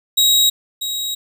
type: tone pair in turn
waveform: sawtooth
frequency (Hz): 3815 / 3815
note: A#7 / A#7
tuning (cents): +39 / +39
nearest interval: unison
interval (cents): 0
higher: neither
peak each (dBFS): -8 / -18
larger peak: first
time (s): 0.17-0.5 / 0.81-1.15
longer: second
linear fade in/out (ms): 10
effects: none